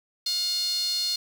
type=tone with high-pass filter; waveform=sawtooth; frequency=715 Hz; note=F5; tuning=41 cents sharp; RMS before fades=-27 dBFS; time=0.26-1.16 s; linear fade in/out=5 ms; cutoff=4300 Hz; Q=8.1; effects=8-bit